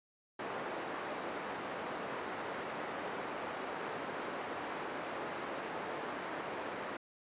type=band-pass noise; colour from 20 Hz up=pink; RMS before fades=-41 dBFS; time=0.39-6.97 s; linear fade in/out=5 ms; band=350 to 1700 Hz; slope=12 dB/octave; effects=resampled to 8000 Hz